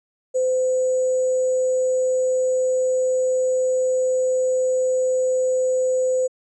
sine tone with sample-and-hold, 513 Hz, C5, 34 cents flat, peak -17 dBFS, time 0.34-6.28 s, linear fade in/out 20 ms, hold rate 7350 Hz, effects resampled to 22050 Hz

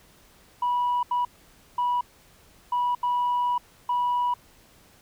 sine tone bursts at uneven times, 977 Hz, B5, 19 cents flat, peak -20 dBFS, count 6, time 0.62-1.03 / 1.11-1.25 / 1.78-2.01 / 2.72-2.95 / 3.03-3.58 / 3.89-4.34 s, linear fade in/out 5 ms, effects tanh soft clip ceiling -19 dBFS + pink hiss -56 dBFS RMS until 5.01 s

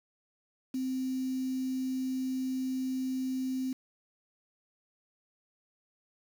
sine tone with quantisation, 260 Hz, C4, 11 cents flat, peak -30 dBFS, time 0.74-3.73 s, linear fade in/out 5 ms, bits 8, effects none

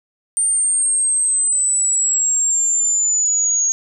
sine linear sweep, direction down, 8870 to 6590 Hz, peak -14 dBFS, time 0.37-3.72 s, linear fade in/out 0 ms, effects none

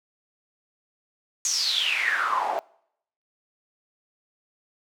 pink noise with band-pass filter sweep, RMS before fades -25 dBFS, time 1.45-2.59 s, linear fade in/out 0 ms, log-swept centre 6700 to 660 Hz, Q 9.3, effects noise-tail reverb RT60 0.7 s tail -24 dB re dry + high-pass 400 Hz 12 dB/octave

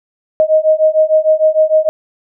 sine beating tone pair, 622.3 / 628.9 Hz, D#5 / D#5, 0 / +18 cents, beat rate 6.6 Hz, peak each -11 dBFS, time 0.4-1.89 s, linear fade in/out 0 ms, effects none

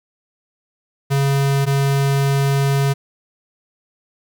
square tone pair in turn, 138.6 / 138.6 Hz, C#3 / C#3, 0 / 0 cents, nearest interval unison, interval 0 cents, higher neither, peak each -15 dBFS, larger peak neither, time 1.1-1.66 / 1.66-2.94 s, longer second, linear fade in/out 20 ms, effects 9-bit

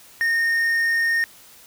triangle tone with quantisation, 1839 Hz, A#6, 24 cents flat, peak -16 dBFS, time 0.21-1.24 s, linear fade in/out 0 ms, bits 6, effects white hiss -48 dBFS RMS until 1.66 s

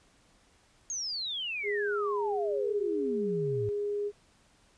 sine exponential sweep, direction down, 6645 to 103.7 Hz, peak -32 dBFS, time 0.9-3.69 s, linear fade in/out 0 ms
sine tone, 410.9 Hz, G#4, 18 cents flat, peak -29 dBFS, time 1.63-4.12 s, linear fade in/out 50 ms
effects pink hiss -64 dBFS RMS until 4.77 s + resampled to 22050 Hz

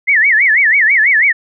sine tone with vibrato, 1975.5 Hz, B6, in tune, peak -7 dBFS, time 0.07-1.33 s, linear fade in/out 20 ms, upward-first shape sine, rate 6.1 Hz, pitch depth 250 cents each way, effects none

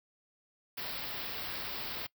white band-stop noise, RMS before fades -39 dBFS, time 0.77-2.07 s, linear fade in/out 10 ms, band 5300 to 15000 Hz, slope 96 dB/octave, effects noise-tail reverb RT60 0.1 s tail -22 dB re dry

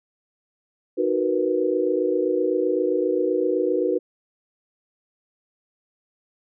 sine chord, B major seventh, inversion first, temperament equal, 311.1 / 370 / 466.2 / 493.9 Hz, D#4 / F#4 / A#4 / B4, 0 / 0 / 0 / 0 cents, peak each -26 / -23 / -27 / -24 dBFS, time 0.97-3.99 s, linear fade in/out 20 ms, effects none

